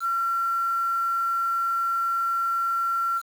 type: tone with quantisation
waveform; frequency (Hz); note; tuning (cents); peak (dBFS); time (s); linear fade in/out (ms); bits
sine; 1362; F6; -44; -22; 0-3.22; 50; 7
effects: none